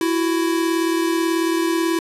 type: tone pair together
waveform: square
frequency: 331.7 / 370 Hz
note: E4 / F#4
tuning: +11 / 0 cents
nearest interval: major second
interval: 189 cents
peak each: -19 / -25 dBFS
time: 0.01-1.99 s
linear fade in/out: 2 ms
effects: resampled to 32000 Hz